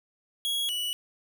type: tone pair in turn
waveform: 45% pulse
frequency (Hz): 3322 / 2945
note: G#7 / F#7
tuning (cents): 0 / -9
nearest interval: major second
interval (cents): 209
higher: first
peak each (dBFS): -26 / -28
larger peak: first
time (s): 0.45-0.69 / 0.69-0.93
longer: neither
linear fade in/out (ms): 0
effects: none